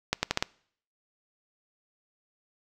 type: accelerating click train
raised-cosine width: 0.2 ms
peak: -7 dBFS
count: 5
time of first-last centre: 0.13-0.425 s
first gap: 100 ms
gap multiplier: 0.8
effects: noise-tail reverb RT60 0.6 s tail -24 dB re dry